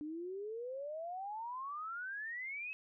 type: exponential sweep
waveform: sine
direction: up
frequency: 293.7 to 2602 Hz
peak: -40 dBFS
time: 0.01-2.73 s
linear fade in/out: 0 ms
effects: none